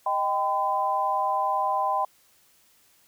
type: chord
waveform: sine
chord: Eb augmented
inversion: none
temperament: equal with one note detuned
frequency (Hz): 622.3 / 784 / 1013.8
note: Eb5 / G5 / B5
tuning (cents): 0 / 0 / +45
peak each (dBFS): -31 / -26 / -25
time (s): 0.06-2.05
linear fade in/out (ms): 5
effects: white hiss -61 dBFS RMS until 3.07 s